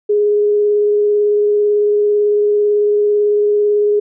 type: tone with vibrato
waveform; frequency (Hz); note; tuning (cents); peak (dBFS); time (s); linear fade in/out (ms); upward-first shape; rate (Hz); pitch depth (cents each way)
sine; 415.3; G#4; 0; -10; 0.09-4; 10; triangle; 18; 13
effects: none

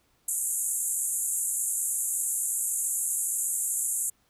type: band-pass noise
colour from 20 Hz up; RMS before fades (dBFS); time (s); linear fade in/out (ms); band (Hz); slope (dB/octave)
pink; -29; 0.28-4.1; 5; 7000 to 12000; 96
effects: pink hiss -68 dBFS RMS until 4.29 s

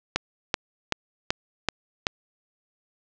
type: click train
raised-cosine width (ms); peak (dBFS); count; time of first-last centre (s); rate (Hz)
0.2; -4; 6; 0.16-2.068; 2.62
effects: low-pass 6000 Hz 12 dB/octave

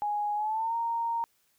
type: tone with pitch glide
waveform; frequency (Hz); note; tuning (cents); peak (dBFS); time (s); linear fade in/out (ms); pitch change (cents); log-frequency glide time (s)
sine; 830.6 to 926.9; G#5 to A#5; 0 to -10; -27; 0.02-1.24; 0; +190; 0.35-0.75
effects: white hiss -70 dBFS RMS until 1.58 s

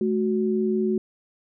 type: tone pair together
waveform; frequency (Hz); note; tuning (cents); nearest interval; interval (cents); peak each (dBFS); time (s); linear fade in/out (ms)
sine; 215.6 / 370; A3 / F#4; -35 / 0; major sixth; 935; -23 / -23; 0.01-0.98; 2
effects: none

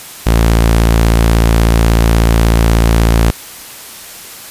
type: tone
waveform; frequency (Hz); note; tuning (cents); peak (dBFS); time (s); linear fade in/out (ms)
sawtooth; 56.4; A1; +44; -3; 0.26-3.31; 10
effects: white hiss -31 dBFS RMS until 4.5 s + resampled to 32000 Hz

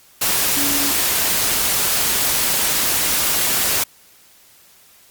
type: tone in noise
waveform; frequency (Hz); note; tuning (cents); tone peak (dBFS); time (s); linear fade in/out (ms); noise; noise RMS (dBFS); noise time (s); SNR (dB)
sine; 282.8; C#4; +35; -25; 0.56-0.92; 10; white; -18; 0.21-3.84; -10
effects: white hiss -50 dBFS RMS until 5.1 s + Opus 48 kbps

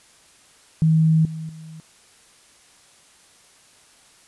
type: tone with level steps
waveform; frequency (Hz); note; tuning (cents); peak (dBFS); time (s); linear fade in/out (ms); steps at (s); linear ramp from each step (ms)
sine; 159.4; D#3; +42; -13 / -28 / -36; 0.82-1.8; 0; 1.25 / 1.49; 2
effects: white hiss -53 dBFS RMS until 4.27 s + resampled to 24000 Hz

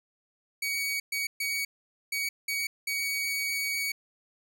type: tone bursts at uneven times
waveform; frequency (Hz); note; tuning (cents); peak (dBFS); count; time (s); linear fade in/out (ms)
sawtooth; 2252; C#7; +27; -25; 6; 0.62-1 / 1.12-1.27 / 1.4-1.65 / 2.12-2.29 / 2.48-2.67 / 2.87-3.92; 5
effects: none

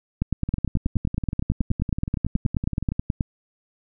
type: two click trains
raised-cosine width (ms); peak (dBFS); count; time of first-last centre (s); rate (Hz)
5; -14 / -9; 27 / 29; 0.49-2.92 / 0.22-3.208; 10.7 / 9.37
effects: none

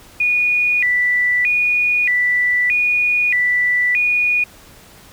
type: tone with vibrato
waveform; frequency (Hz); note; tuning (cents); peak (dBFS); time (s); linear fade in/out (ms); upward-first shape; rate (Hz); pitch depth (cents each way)
sine; 2200; C#7; -14; -13; 0.2-4.44; 5; square; 0.8; 190
effects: pink hiss -44 dBFS RMS until 5.12 s

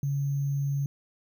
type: tone with sample-and-hold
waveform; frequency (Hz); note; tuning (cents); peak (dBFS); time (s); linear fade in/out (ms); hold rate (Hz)
sine; 140.3; C#3; +21; -25; 0.03-0.86; 2; 6300
effects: none

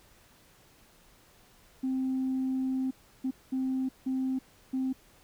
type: tone bursts at uneven times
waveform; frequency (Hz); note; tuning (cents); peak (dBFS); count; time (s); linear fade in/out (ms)
sine; 261.6; C4; 0; -26; 5; 1.83-2.91 / 3.24-3.31 / 3.52-3.89 / 4.06-4.39 / 4.73-4.93; 10
effects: tanh soft clip ceiling -24 dBFS + pink hiss -60 dBFS RMS until 5.23 s

